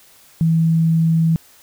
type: tone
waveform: sine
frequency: 163.2 Hz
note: E3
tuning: 17 cents flat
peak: -12 dBFS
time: 0.41-1.36 s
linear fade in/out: 0 ms
effects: white hiss -49 dBFS RMS until 1.62 s